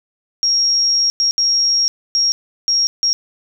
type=tone bursts at uneven times; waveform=sine; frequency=5588 Hz; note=F8; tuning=in tune; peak=-12 dBFS; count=6; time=0.43-1.1 / 1.2-1.31 / 1.38-1.88 / 2.15-2.32 / 2.68-2.87 / 3.03-3.13 s; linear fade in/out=0 ms; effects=none